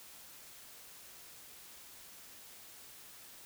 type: silence
effects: white hiss -54 dBFS RMS until 3.45 s